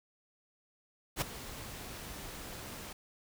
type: noise with ADSR envelope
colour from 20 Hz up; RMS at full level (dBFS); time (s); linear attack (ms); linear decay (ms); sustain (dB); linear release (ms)
pink; -31; 1.16-2.93; 56; 9; -14; 5
effects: none